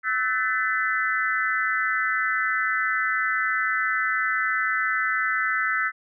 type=tone cluster; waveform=sine; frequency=1311 / 1516 / 1759 / 2010 Hz; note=E6 / F#6 / A6 / B6; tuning=-10 / +42 / -1 / +30 cents; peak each=-27 dBFS; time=0.03-5.92 s; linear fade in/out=50 ms; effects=none